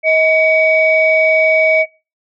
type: tone pair together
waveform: sine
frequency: 635 / 2263 Hz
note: D#5 / C#7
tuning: +35 / +35 cents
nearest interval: octave + minor seventh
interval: 2200 cents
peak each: -11 dBFS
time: 0.03-1.86 s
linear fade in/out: 50 ms
effects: noise-tail reverb RT60 0.3 s tail -21 dB re dry + tanh soft clip ceiling -1 dBFS